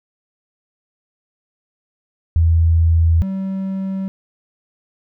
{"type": "tone pair in turn", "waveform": ["sine", "triangle"], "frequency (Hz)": [82.5, 191.96], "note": ["E2", "G3"], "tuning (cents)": [2, -36], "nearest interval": "octave + minor third", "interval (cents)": 1462, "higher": "second", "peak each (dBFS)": [-10, -18], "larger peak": "first", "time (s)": [[2.36, 3.22], [3.22, 4.08]], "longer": "neither", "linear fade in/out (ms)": 0, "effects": []}